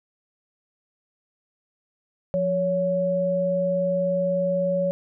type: tone pair together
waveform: sine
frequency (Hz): 176.4 / 560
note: F3 / C#5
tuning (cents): +18 / +18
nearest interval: octave + minor sixth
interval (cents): 2000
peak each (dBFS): -27 / -21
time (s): 2.34-4.91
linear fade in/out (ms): 0
effects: none